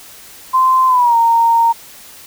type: tone with pitch glide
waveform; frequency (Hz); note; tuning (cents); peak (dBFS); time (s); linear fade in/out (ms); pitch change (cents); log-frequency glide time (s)
sine; 1037 to 923.9; C6 to A#5; -16 to -16; -8; 0.53-1.73; 20; -200; 0.87-1.16
effects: white hiss -38 dBFS RMS until 2.26 s